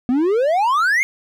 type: exponential sweep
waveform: triangle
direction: up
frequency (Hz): 238.4 to 2204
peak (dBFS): -12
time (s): 0.09-1.03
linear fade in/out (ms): 0
effects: none